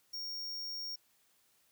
square tone, 5550 Hz, F8, 12 cents flat, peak -39 dBFS, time 0.13-0.96 s, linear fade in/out 10 ms, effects white hiss -71 dBFS RMS until 1.71 s + high-pass 60 Hz 12 dB/octave

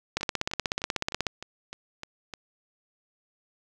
two click trains, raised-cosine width 0.2 ms, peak -20 / -9 dBFS, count 8 / 19, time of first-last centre 0.21-2.338 / 0.17-1.268 s, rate 3.29 / 16.4 Hz, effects none

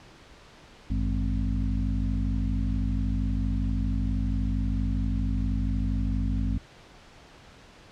harmonic tone with a mistuned harmonic, 52.6 Hz, G#1, 23 cents sharp, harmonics 1 / 2 / 3 / 4 / 5, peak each -26 / -31 / -36 / -33 / -34 dBFS, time 0.9-6.58 s, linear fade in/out 5 ms, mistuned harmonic 2, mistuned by -140 cents, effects pink hiss -51 dBFS RMS until 7.91 s + low-pass 5000 Hz 12 dB/octave

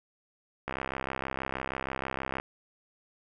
click train, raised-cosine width 0.5 ms, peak -17 dBFS, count 115, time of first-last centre 0.68-2.399 s, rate 66.3 Hz, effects none

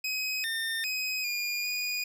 25% pulse tone with pitch steps, 2528 / 1813 / 2521 / 2424 / 2458 Hz, D#7 / A#6 / D#7 / D#7 / D#7, +27 / -49 / +22 / -46 / -22 cents, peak -26 dBFS, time 0.04-2.04 s, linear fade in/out 5 ms, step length 400 ms, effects none

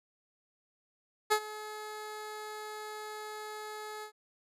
15% pulse tone with ADSR envelope, 426.5 Hz, G#4, 46 cents sharp, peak -16 dBFS, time 1.3-4.12 s, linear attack 21 ms, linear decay 73 ms, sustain -18 dB, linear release 89 ms, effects resampled to 32000 Hz

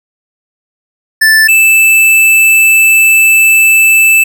square tone pair in turn, 1760 / 2637 Hz, A6 / E7, 0 / 0 cents, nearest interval perfect fifth, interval 700 cents, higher second, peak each -4 dBFS, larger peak neither, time 1.21-1.48 / 1.48-4.24 s, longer second, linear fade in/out 10 ms, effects none

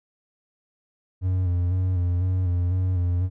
triangle tone with vibrato, 90.3 Hz, F#2, 42 cents flat, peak -18 dBFS, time 1.21-3.3 s, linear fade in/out 50 ms, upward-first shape square, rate 2 Hz, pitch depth 39 cents each way, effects none

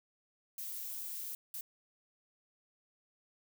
violet noise bursts at uneven times, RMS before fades -42 dBFS, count 2, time 0.58-1.35 / 1.54-1.61 s, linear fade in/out 2 ms, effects none

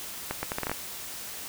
accelerating click train, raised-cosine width 0.5 ms, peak -14 dBFS, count 8, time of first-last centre 0.31-0.715 s, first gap 120 ms, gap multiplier 0.74, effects white hiss -39 dBFS RMS until 1.48 s

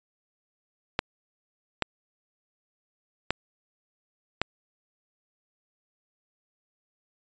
clicks, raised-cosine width 0.3 ms, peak -7 dBFS, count 4, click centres 0.991 / 1.823 / 3.306 / 4.416 s, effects resampled to 16000 Hz

